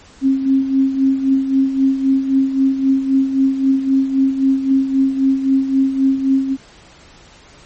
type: tone with tremolo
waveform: sine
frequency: 268.5 Hz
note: C4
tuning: 45 cents sharp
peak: -9 dBFS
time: 0.21-6.57 s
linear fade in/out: 50 ms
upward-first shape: sine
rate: 3.8 Hz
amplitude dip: 65%
effects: pink hiss -44 dBFS RMS until 7.65 s + MP3 32 kbps